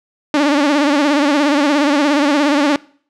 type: tone with vibrato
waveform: sawtooth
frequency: 289.5 Hz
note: D4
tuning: 25 cents flat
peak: -7 dBFS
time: 0.34-2.76 s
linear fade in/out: 2 ms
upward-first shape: sine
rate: 17 Hz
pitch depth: 89 cents each way
effects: noise-tail reverb RT60 0.5 s tail -22 dB re dry + low-pass 5000 Hz 12 dB/octave